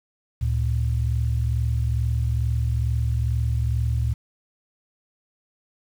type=tone pair together; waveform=sine; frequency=72 / 114.29 Hz; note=D2 / A#2; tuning=-34 / -34 cents; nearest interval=minor sixth; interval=800 cents; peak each=-22 dBFS; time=0.41-4.14 s; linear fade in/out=10 ms; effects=tanh soft clip ceiling -12 dBFS + 8-bit